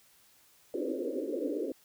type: band-pass noise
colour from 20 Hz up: pink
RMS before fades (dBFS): -34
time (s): 0.74-1.72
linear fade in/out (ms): 2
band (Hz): 260 to 560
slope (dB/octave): 96
effects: white hiss -63 dBFS RMS until 1.84 s